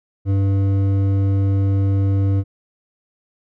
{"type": "tone with hard clipping", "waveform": "sine", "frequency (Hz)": 98, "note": "G2", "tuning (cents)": 0, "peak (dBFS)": -16, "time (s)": [0.25, 2.44], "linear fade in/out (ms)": 50, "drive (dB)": 9, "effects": []}